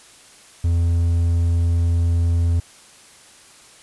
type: tone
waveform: triangle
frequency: 84.9 Hz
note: F2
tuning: 48 cents flat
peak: -13 dBFS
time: 0.64-2.6 s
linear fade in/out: 5 ms
effects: white hiss -47 dBFS RMS until 3.82 s + resampled to 24000 Hz